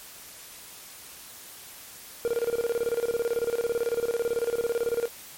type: tone with tremolo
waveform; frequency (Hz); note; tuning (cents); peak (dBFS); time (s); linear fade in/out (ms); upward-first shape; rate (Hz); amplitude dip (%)
triangle; 469.7; A#4; +13; -20; 2.25-5.08; 0; square; 18; 80
effects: white hiss -45 dBFS RMS until 5.37 s + MP3 64 kbps